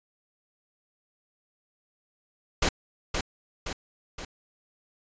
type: noise with echo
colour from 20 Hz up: pink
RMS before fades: -23 dBFS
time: 2.62-2.69 s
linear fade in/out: 5 ms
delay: 520 ms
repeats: 3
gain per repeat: -5 dB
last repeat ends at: 4.25 s
effects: resampled to 16000 Hz